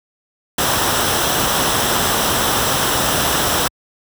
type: noise with comb filter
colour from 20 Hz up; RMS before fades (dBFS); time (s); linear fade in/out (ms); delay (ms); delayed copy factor
pink; -17; 0.58-3.68; 5; 0.44; -0.5
effects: high-pass 60 Hz 12 dB/octave